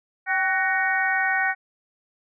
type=harmonic tone with a mistuned harmonic; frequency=373 Hz; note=F#4; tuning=14 cents sharp; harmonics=2 / 3 / 4 / 5 / 6; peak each=-26 / -36 / -24 / -24 / -30 dBFS; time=0.26-1.55 s; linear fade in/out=50 ms; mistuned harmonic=2; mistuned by=+60 cents; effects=none